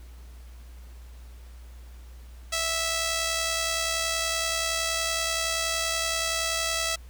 5% pulse tone with amplitude modulation, 657 Hz, E5, 6 cents flat, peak -13 dBFS, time 2.52-6.96 s, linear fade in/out 10 ms, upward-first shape sine, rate 70.6 Hz, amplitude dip 30%, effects added 60 Hz sine -42 dBFS peak until 7.09 s + pink hiss -57 dBFS RMS until 7.09 s

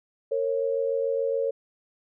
sine tone pair together, 460 / 547 Hz, A#4 / C#5, -23 / -23 cents, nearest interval minor third, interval 300 cents, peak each -26 dBFS, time 0.31-1.51 s, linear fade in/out 10 ms, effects none

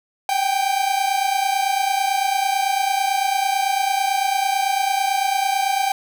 45% pulse tone pair together, 770 / 799 Hz, G5 / G5, -31 / +33 cents, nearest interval minor second, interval 64 cents, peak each -21 dBFS, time 0.29-5.92 s, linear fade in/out 2 ms, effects none

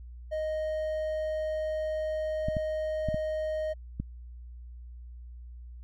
triangle tone, 622.3 Hz, D#5, in tune, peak -27 dBFS, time 0.31-3.74 s, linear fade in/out 20 ms
clicks, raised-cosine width 5 ms, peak -19 dBFS, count 5, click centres 2.485 / 2.568 / 3.087 / 3.144 / 4 s
effects added 60 Hz sine -42 dBFS peak until 5.83 s

